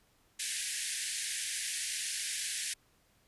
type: band-pass noise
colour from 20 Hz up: white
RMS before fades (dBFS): -37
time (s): 0.39-2.74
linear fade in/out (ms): 10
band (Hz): 1600 to 11000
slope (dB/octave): 96
effects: pink hiss -69 dBFS RMS until 3.27 s + resampled to 32000 Hz